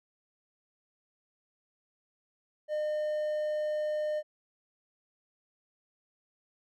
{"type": "tone", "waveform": "triangle", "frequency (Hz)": 607, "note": "D#5", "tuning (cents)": -43, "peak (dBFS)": -27, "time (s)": [2.68, 4.23], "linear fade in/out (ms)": 50, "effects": []}